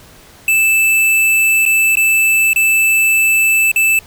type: tone with dropouts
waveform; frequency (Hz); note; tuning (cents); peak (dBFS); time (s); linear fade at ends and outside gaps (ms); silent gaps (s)
square; 2637; E7; 0; -10; 0.48-3.99; 2; 1.654-1.661 / 1.955-1.97 / 2.533-2.56 / 3.716-3.76
effects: pink hiss -42 dBFS RMS until 4.06 s